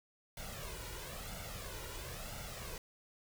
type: noise with flanger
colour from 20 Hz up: pink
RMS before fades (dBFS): -45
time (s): 0.37-2.78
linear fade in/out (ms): 2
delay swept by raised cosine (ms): 1.4 to 2.11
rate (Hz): 1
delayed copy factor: +0.65
effects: none

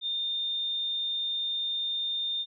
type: tone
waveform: sine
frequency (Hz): 3625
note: A#7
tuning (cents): -49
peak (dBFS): -28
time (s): 0.01-2.46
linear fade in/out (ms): 50
effects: none

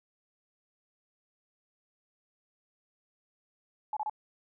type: tone bursts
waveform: sine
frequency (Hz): 853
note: G#5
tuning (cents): +46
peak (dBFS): -30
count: 3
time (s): 3.93-4.097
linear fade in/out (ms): 2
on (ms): 37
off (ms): 28
effects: none

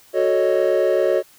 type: chord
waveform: triangle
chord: D# half-diminished seventh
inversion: first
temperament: equal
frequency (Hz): 370 / 440 / 554.4 / 622.3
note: F#4 / A4 / C#5 / D#5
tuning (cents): 0 / 0 / 0 / 0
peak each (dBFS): -18 / -20 / -17 / -19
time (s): 0.13-1.23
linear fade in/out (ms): 50
effects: tanh soft clip ceiling -5 dBFS + white hiss -51 dBFS RMS until 1.38 s

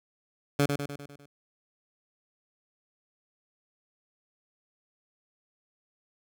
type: tone with echo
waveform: 15% pulse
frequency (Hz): 142.9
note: D3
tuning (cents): -47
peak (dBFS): -15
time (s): 0.59-0.66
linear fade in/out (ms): 5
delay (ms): 100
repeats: 6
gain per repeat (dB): -5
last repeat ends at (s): 1.26
effects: none

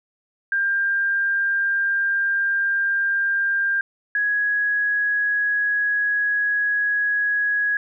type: tone pair in turn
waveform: sine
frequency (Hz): 1596 / 1667.1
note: G6 / G#6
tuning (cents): +31 / +6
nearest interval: minor second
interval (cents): 75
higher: second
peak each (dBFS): -18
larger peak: neither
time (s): 0.52-3.81 / 4.15-7.77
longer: second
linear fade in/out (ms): 2
effects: none

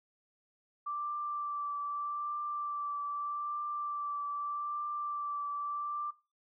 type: tone with vibrato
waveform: sine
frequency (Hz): 1171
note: D6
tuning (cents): -5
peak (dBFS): -34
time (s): 0.86-6.11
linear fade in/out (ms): 10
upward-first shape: triangle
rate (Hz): 0.81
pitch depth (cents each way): 19
effects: noise-tail reverb RT60 0.3 s tail -18 dB re dry

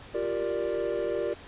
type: chord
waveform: triangle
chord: G minor seventh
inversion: third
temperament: equal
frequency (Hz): 349.2 / 392 / 466.2 / 587.3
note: F4 / G4 / Bb4 / D5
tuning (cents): 0 / 0 / 0 / 0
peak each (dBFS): -32 / -31 / -30 / -30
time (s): 0.14-1.34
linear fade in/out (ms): 10
effects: pink hiss -47 dBFS RMS until 1.47 s + resampled to 8000 Hz

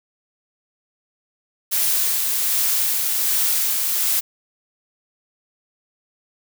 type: noise with tremolo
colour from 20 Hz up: blue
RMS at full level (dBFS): -19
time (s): 1.71-4.21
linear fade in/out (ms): 20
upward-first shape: sine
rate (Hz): 1.3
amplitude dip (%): 25
effects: none

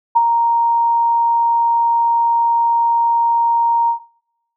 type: tone with ADSR envelope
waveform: sine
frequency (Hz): 932.3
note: A#5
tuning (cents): 0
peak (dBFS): -6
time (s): 0.15-4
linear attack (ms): 17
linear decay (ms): 24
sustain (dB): -5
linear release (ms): 110
effects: noise-tail reverb RT60 0.8 s tail -21 dB re dry

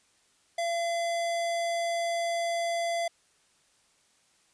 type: tone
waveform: square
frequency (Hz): 680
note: F5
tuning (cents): -46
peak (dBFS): -28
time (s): 0.58-3.08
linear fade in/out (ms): 5
effects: white hiss -66 dBFS RMS until 4.53 s + resampled to 22050 Hz

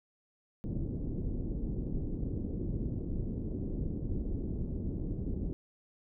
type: low-pass noise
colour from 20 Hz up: pink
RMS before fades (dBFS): -35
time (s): 0.64-5.53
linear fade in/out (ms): 0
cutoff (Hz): 360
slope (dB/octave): 24
effects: none

